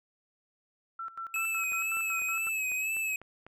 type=tone with tremolo; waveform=sine; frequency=1345 Hz; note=E6; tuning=34 cents sharp; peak=-35 dBFS; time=0.99-2.49 s; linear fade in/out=5 ms; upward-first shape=square; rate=5.4 Hz; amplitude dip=80%
type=tone with vibrato; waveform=square; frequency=2573 Hz; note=E7; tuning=43 cents flat; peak=-30 dBFS; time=1.34-3.16 s; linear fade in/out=2 ms; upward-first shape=sine; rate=2 Hz; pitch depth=48 cents each way
type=click train; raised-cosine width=0.5 ms; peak=-33 dBFS; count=8; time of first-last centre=1.72-3.466 s; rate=4.01 Hz
effects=none